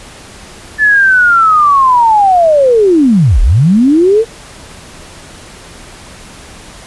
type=linear two-way sweep; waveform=sine; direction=down then up; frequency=1750 to 32.7 to 466.4 Hz; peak=-4 dBFS; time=0.78-4.25 s; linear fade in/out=50 ms; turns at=3.41 s; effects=pink hiss -33 dBFS RMS until 6.86 s + resampled to 24000 Hz